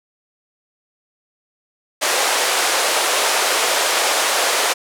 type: band-pass noise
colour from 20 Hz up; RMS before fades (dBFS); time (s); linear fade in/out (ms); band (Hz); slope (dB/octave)
pink; -18; 2.01-4.74; 20; 470 to 11000; 24
effects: none